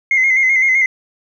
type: tone with vibrato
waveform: sine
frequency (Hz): 2093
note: C7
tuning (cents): 0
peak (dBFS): -9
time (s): 0.11-0.86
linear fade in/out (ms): 2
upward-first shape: square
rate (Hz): 7.8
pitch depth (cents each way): 40
effects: tanh soft clip ceiling -6 dBFS